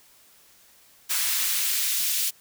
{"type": "noise with high-pass filter sweep", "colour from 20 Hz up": "white", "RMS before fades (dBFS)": -25, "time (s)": [1.09, 2.31], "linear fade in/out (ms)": 20, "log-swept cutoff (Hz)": [1400, 3300], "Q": 0.82, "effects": ["white hiss -56 dBFS RMS until 2.4 s"]}